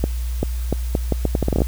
accelerating click train, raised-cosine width 2 ms, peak -5 dBFS, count 14, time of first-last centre 0.04-1.619 s, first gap 390 ms, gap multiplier 0.76, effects added 60 Hz sine -21 dBFS peak until 1.67 s + white hiss -41 dBFS RMS until 1.67 s

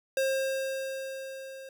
square tone with level ramp, 534 Hz, C5, 35 cents sharp, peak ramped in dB -25 to -43 dBFS, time 0.17-1.69 s, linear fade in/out 2 ms, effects none

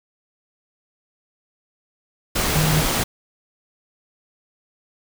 sine tone in noise, 155.56 Hz, D#3, in tune, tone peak -18 dBFS, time 2.55-2.82 s, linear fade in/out 10 ms, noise pink, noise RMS -21 dBFS, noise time 2.35-3.04 s, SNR 0 dB, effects none

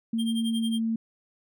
sine tone with pitch glide, 227.4 to 225.6 Hz, A#3 to A3, -43 to +44 cents, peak -24 dBFS, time 0.13-0.96 s, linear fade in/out 5 ms, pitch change -13 cents, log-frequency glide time 0.44-0.83 s
square tone with tremolo, 3198 Hz, G7, 34 cents sharp, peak -32 dBFS, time 0.18-0.8 s, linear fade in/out 20 ms, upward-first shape sine, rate 11 Hz, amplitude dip 90%
effects none

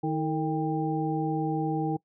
sine tone cluster, 155.3 / 318.3 / 455.7 / 794 Hz, D#3 / D#4 / A#4 / G5, -3 / +39 / -39 / +22 cents, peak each -30 / -29 / -34 / -32 dBFS, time 0.03-1.97 s, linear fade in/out 10 ms, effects noise-tail reverb RT60 0.1 s tail -22 dB re dry

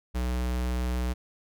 square tone, 61.74 Hz, B1, in tune, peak -27 dBFS, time 0.14-1.14 s, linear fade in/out 20 ms, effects none

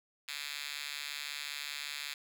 5% pulse tone with high-pass filter, 145.3 Hz, D3, 18 cents flat, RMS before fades -41 dBFS, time 0.28-2.14 s, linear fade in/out 5 ms, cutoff 2800 Hz, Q 5, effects none

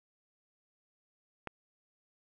click, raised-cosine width 0.5 ms, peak -23 dBFS, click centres 1.473 s, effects none

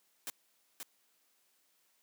white noise with echo, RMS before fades -40 dBFS, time 0.27-0.3 s, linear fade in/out 0 ms, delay 530 ms, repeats 1, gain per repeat -4 dB, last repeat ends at 0.83 s, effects white hiss -73 dBFS RMS until 2.02 s + high-pass 200 Hz 12 dB/octave

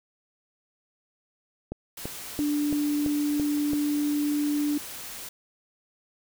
click train, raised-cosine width 2 ms, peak -19 dBFS, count 7, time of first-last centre 1.72-3.733 s, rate 2.98 Hz
white noise, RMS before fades -39 dBFS, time 1.97-5.29 s, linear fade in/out 5 ms
sine tone, 293.7 Hz, D4, in tune, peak -23 dBFS, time 2.39-4.78 s, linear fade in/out 5 ms
effects none

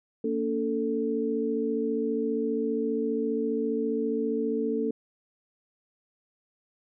sine tone cluster, 231 / 285.9 / 442.8 Hz, A#3 / D4 / A4, -16 / -46 / +11 cents, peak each -30 / -31 / -28 dBFS, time 0.24-4.91 s, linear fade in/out 5 ms, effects none

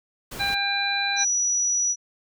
pink noise, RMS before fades -36 dBFS, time 0.31-0.55 s, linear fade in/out 10 ms
harmonic tone, 798 Hz, G5, 31 cents sharp, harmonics 1 / 2 / 3 / 5, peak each -29 / -27 / -29 / -26 dBFS, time 0.39-1.25 s, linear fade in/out 20 ms
sine tone, 5870 Hz, F#8, 15 cents flat, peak -20 dBFS, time 1.16-1.96 s, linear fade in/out 50 ms
effects none

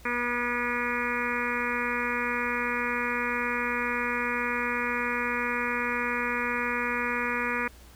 harmonic tone, 241.9 Hz, B3, 36 cents flat, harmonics 1 / 2 / 4 / 5 / 6 / 7 / 8 / 9 / 10, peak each -35 / -35 / -35 / -35 / -35 / -35 / -35 / -35 / -35 dBFS, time 0.05-7.68 s, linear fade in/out 5 ms, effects added 60 Hz sine -50 dBFS peak until 7.95 s + pink hiss -54 dBFS RMS until 7.95 s

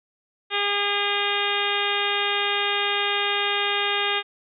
harmonic tone, 406.4 Hz, G#4, 38 cents flat, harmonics 1 / 2 / 3 / 4 / 5 / 6 / 7 / 8 / 9, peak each -30 / -30 / -30 / -30 / -30 / -30 / -30 / -30 / -30 dBFS, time 0.5-4.23 s, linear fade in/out 50 ms, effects none

